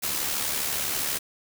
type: noise with amplitude modulation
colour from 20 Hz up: white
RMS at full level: -26 dBFS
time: 0.02-1.19 s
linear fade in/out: 20 ms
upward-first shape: sine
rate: 72.3 Hz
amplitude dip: 45%
effects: none